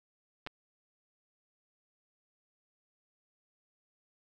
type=clicks; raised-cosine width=0.3 ms; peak=-24 dBFS; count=2; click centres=0.465 / 0.472 s; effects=none